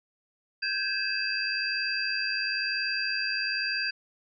sine tone cluster, 1566 / 1667 / 2603 / 4743 Hz, G6 / G#6 / E7 / D8, -2 / +6 / -22 / +16 cents, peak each -32 / -35 / -33 / -31 dBFS, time 0.62-3.91 s, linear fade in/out 10 ms, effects none

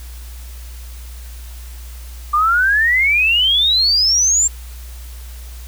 sine exponential sweep, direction up, 1174.7 to 7470 Hz, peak -11 dBFS, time 2.33-4.48 s, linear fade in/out 10 ms, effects added 60 Hz sine -30 dBFS peak until 5.67 s + white hiss -42 dBFS RMS until 5.67 s

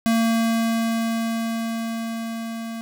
square tone with level ramp, 227.6 Hz, A#3, 41 cents flat, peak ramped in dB -17 to -30 dBFS, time 0.06-2.81 s, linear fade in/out 0 ms, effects none

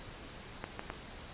clicks, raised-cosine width 0.5 ms, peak -22 dBFS, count 3, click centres 0.641 / 0.794 / 0.901 s, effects pink hiss -48 dBFS RMS until 1.33 s + resampled to 8000 Hz

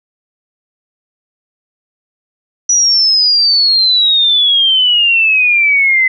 sine exponential sweep, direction down, 5900 to 2030 Hz, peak -7 dBFS, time 2.69-6.08 s, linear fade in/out 5 ms, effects none

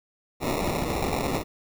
blue noise with sample-and-hold, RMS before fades -27 dBFS, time 0.4-1.44 s, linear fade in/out 50 ms, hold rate 1575 Hz, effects none

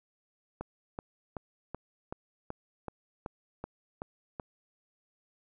click train, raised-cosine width 1 ms, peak -23 dBFS, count 11, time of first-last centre 0.61-4.398 s, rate 2.64 Hz, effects none

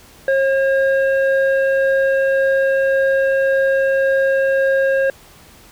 sine tone pair together, 540 / 1618.2 Hz, C#5 / G#6, -45 / -45 cents, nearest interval octave + perfect fifth, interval 1900 cents, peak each -12 / -18 dBFS, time 0.28-5.1 s, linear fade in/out 2 ms, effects tanh soft clip ceiling -9 dBFS + pink hiss -45 dBFS RMS until 5.71 s

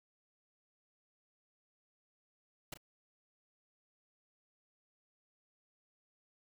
pink noise with echo, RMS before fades -43 dBFS, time 2.72-2.74 s, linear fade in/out 5 ms, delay 34 ms, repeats 1, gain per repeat -11 dB, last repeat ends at 2.774 s, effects none

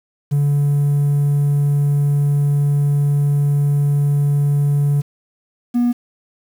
triangle tone pair in turn, 143.7 / 241.7 Hz, D3 / B3, -37 / -37 cents, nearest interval major sixth, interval 900 cents, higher second, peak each -10 dBFS, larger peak neither, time 0.31-5.02 / 5.74-5.93 s, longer first, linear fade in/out 20 ms, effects tanh soft clip ceiling -7 dBFS + 7-bit

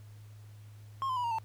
triangle tone with pitch steps, 1074 / 1025.5 / 979.2 / 935 / 892.7 Hz, C6 / C6 / B5 / A#5 / A5, +45 / -35 / -15 / +5 / +25 cents, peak -28 dBFS, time 1.02-1.385 s, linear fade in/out 0 ms, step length 73 ms, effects added 105 Hz sine -48 dBFS peak until 1.44 s + pink hiss -64 dBFS RMS until 1.44 s

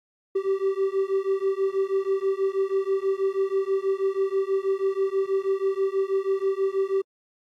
triangle beating tone pair, 384.9 / 391.1 Hz, G4 / G4, -32 / -4 cents, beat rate 6.2 Hz, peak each -23 dBFS, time 0.35-7.02 s, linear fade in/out 10 ms, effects AAC 64 kbps

